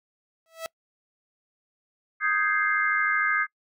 sawtooth tone with exponential growth, 653 Hz, E5, 17 cents flat, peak -24 dBFS, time 0.46-0.66 s, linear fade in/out 0 ms, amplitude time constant 42 ms
sine chord, Ab major seventh, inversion second, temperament equal, 1244.5 / 1568 / 1661.2 / 2093 Hz, Eb6 / G6 / Ab6 / C7, 0 / 0 / 0 / 0 cents, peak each -27 dBFS, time 2.2-3.47 s, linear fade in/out 50 ms
effects noise-tail reverb RT60 0.1 s tail -24 dB re dry

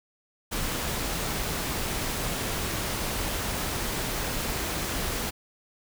pink noise, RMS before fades -30 dBFS, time 0.51-5.31 s, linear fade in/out 20 ms, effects none

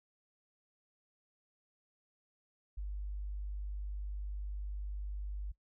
sine tone, 50 Hz, G1, 35 cents sharp, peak -37 dBFS, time 2.77-5.52 s, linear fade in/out 10 ms, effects noise-tail reverb RT60 0.1 s tail -20 dB re dry

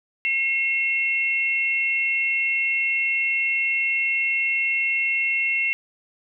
sine tone pair together, 2156 / 2716 Hz, C#7 / F7, -49 / -49 cents, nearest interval major third, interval 400 cents, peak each -22 / -23 dBFS, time 0.25-5.73 s, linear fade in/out 0 ms, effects none

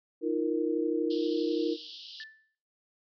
sine chord, Eb suspended second, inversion none, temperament equal with one note detuned, 311.1 / 343.4 / 466.2 Hz, Eb4 / F4 / Bb4, 0 / -29 / 0 cents, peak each -31 dBFS, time 0.21-1.77 s, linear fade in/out 50 ms
pink band-pass noise, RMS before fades -46 dBFS, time 1.1-2.24 s, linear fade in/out 5 ms, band 2900 to 5200 Hz, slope 96 dB/octave
sine tone with exponential decay, 1760 Hz, A6, in tune, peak -39 dBFS, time 2.2-2.55 s, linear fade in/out 1 ms, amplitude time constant 75 ms
effects noise-tail reverb RT60 0.6 s tail -24 dB re dry

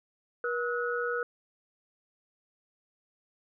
sine tone cluster, 479.9 / 1286 / 1465 Hz, B4 / E6 / F#6, -50 / -43 / -18 cents, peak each -31 / -36 / -33 dBFS, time 0.44-1.23 s, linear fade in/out 2 ms, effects none

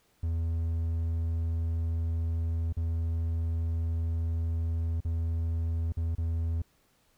triangle tone with dropouts, 82.41 Hz, E2, in tune, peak -25 dBFS, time 0.23-6.62 s, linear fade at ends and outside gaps 5 ms, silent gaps 2.727-2.768 / 5.005-5.049 / 5.923-5.97 / 6.151-6.181 s, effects pink hiss -68 dBFS RMS until 7.17 s

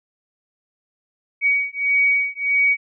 sine beating tone pair, 2255 / 2256.6 Hz, C#7 / C#7, +29 / +30 cents, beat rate 1.6 Hz, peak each -19 dBFS, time 1.41-2.77 s, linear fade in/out 50 ms, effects none

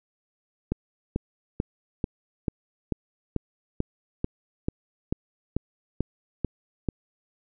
click train, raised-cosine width 3 ms, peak -12 dBFS, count 15, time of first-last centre 0.72-6.887 s, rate 2.27 Hz, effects none

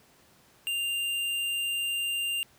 sine tone with hard clipping, 2792 Hz, F7, 1 cent flat, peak -29 dBFS, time 0.67-2.43 s, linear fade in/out 0 ms, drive 13 dB, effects pink hiss -60 dBFS RMS until 2.58 s + high-pass 80 Hz 12 dB/octave

